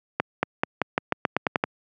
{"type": "accelerating click train", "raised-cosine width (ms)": 0.5, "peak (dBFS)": -5, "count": 11, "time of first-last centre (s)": [0.2, 1.639], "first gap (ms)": 230, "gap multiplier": 0.89, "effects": ["high-pass 150 Hz 12 dB/octave"]}